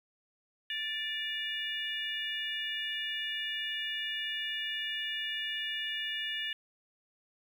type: harmonic tone with a mistuned harmonic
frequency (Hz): 587.3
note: D5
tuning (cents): 0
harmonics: 3 / 4 / 5 / 6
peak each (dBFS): -38 / -44 / -36 / -41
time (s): 0.7-6.53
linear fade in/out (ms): 2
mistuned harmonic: 5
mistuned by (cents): -35
effects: 10-bit